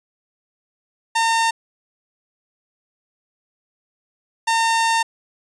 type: tone pair in turn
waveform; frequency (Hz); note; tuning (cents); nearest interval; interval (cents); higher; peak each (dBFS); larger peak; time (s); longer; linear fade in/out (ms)
sawtooth; 910 / 910; A#5 / A#5; -42 / -42; unison; 0; neither; -12; neither; 1.15-1.51 / 4.47-5.03; second; 10
effects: resampled to 22050 Hz